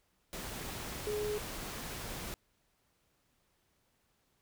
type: tone in noise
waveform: sine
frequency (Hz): 420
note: G#4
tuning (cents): +19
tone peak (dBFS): -33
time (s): 1.07-1.38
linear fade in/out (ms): 0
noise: pink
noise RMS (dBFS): -42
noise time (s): 0.33-2.34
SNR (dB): +6
effects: pink hiss -75 dBFS RMS until 4.41 s